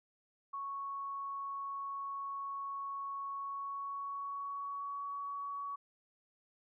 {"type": "tone with pitch glide", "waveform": "sine", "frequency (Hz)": [1108, 1126.7], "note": ["C#6", "C#6"], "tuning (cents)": [-1, 28], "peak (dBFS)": -38, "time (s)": [0.53, 5.76], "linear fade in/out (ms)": 10, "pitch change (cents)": 29, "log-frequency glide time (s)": [3.32, 5.1], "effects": []}